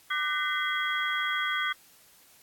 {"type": "tone cluster", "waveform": "sine", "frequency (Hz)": [1189, 1510, 1869, 2037, 3290], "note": ["D6", "F#6", "A#6", "C7", "G#7"], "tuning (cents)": [21, 35, 4, -47, -17], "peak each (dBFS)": [-32, -31, -39, -32, -34], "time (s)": [0.1, 1.73], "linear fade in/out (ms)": 10, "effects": ["white hiss -58 dBFS RMS until 2.42 s", "AAC 64 kbps"]}